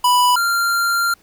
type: tone pair in turn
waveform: square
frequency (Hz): 987.8 / 1387.3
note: B5 / F6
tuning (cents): 0 / -12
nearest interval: tritone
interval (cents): 588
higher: second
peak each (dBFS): -12 / -16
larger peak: first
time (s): 0.04-0.36 / 0.36-1.14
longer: second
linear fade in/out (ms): 5
effects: pink hiss -54 dBFS RMS until 1.22 s